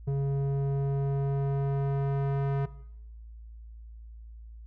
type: tone with low-pass filter sweep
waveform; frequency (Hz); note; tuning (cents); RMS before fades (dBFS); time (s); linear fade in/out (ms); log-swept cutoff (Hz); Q
square; 138.59; C#3; 0; -28; 0.07-2.66; 10; 420 to 1200; 0.81
effects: noise-tail reverb RT60 0.8 s tail -18 dB re dry + added 56 Hz sine -43 dBFS peak until 4.66 s